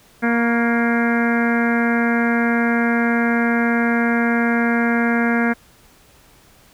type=harmonic tone with a mistuned harmonic; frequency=234.6 Hz; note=A#3; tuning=11 cents sharp; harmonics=1 / 2 / 3 / 4 / 5 / 6 / 7 / 8 / 9 / 10; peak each=-17 / -25 / -26 / -31 / -33 / -26 / -24 / -33 / -28 / -36 dBFS; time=0.22-5.54 s; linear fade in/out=20 ms; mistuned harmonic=5; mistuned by=-52 cents; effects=pink hiss -51 dBFS RMS until 6.73 s